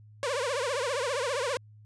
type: tone with vibrato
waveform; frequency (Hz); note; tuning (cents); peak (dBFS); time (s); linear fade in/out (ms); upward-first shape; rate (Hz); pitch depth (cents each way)
sawtooth; 524; C5; +2; -24; 0.23-1.57; 0; triangle; 15; 240
effects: added 106 Hz sine -50 dBFS peak until 1.85 s + resampled to 22050 Hz